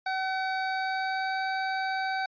25% pulse tone with pitch glide, 759 to 764.3 Hz, F#5 to G5, +44 to -44 cents, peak -24 dBFS, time 0.06-2.26 s, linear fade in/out 5 ms, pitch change +12 cents, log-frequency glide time 0.55-1.45 s, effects resampled to 11025 Hz

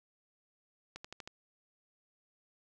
accelerating click train, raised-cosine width 0.2 ms, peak -27 dBFS, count 5, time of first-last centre 0.96-1.275 s, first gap 85 ms, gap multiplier 0.95, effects none

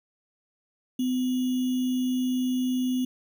sine tone with sample-and-hold, 253.9 Hz, B3, 48 cents sharp, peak -23 dBFS, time 0.99-3.05 s, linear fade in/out 5 ms, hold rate 3150 Hz, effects none

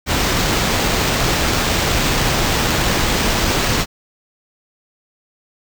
pink noise with sample-and-hold, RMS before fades -17 dBFS, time 0.06-3.86 s, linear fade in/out 50 ms, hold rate 11025 Hz, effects none

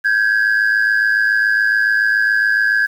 sine tone pair together, 1568 / 1675.1 Hz, G6 / G#6, 0 / +14 cents, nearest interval minor second, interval 114 cents, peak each -13 dBFS, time 0.04-2.87 s, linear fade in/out 20 ms, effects tanh soft clip ceiling -9 dBFS + 7-bit

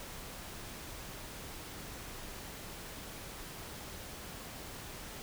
silence, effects pink hiss -46 dBFS RMS until 5.22 s

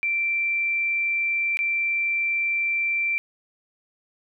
sine tone with dropouts, 2349 Hz, D7, in tune, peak -21 dBFS, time 0.03-3.18 s, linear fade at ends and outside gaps 0 ms, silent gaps 1.571-1.59 s, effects none

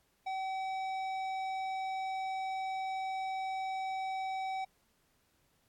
triangle tone with tanh clipping, 763 Hz, G5, 47 cents flat, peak -36 dBFS, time 0.26-4.65 s, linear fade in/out 10 ms, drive 16 dB, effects pink hiss -73 dBFS RMS until 5.68 s + AAC 64 kbps

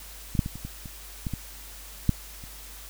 clicks, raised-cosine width 5 ms, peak -18 / -8 / -19 / -25 / -22 / -26 / -17 / -17 / -7 / -30 dBFS, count 10, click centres 0.352 / 0.392 / 0.461 / 0.556 / 0.65 / 0.858 / 1.268 / 1.337 / 2.093 / 2.439 s, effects added 50 Hz sine -45 dBFS peak until 2.89 s + white hiss -45 dBFS RMS until 2.89 s

